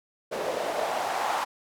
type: noise with band-pass filter sweep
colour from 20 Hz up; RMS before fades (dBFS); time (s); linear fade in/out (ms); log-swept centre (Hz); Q
white; -29; 0.31-1.45; 20; 510 to 910; 3
effects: none